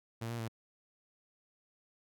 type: tone with pitch steps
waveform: sawtooth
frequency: 114.8 / 117.6 / 112.7 Hz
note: A#2 / A#2 / A2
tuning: -26 / +16 / +42 cents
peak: -33 dBFS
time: 0.21-0.483 s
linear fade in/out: 10 ms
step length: 91 ms
effects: none